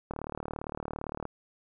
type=click train; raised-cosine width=1 ms; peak=-21 dBFS; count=44; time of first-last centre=0.11-1.254 s; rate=37.6 Hz; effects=none